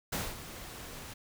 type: noise with ADSR envelope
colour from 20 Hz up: pink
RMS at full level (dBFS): -33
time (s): 0.12-1.14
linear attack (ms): 9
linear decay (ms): 220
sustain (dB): -12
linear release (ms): 11
effects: none